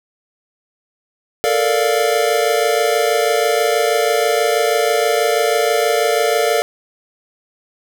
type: chord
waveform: square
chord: Bb major seventh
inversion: third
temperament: equal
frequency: 440 / 466.2 / 587.3 / 698.5 Hz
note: A4 / Bb4 / D5 / F5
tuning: 0 / 0 / 0 / 0 cents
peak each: -20 dBFS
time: 1.44-6.62 s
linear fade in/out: 0 ms
effects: none